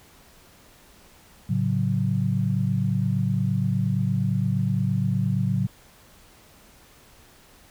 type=chord; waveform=sine; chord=F# minor; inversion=first; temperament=equal; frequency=110 / 138.59 / 185 Hz; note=A2 / C#3 / F#3; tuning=0 / 0 / 0 cents; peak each=-25 dBFS; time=1.49-5.67 s; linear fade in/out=10 ms; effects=pink hiss -53 dBFS RMS until 7.7 s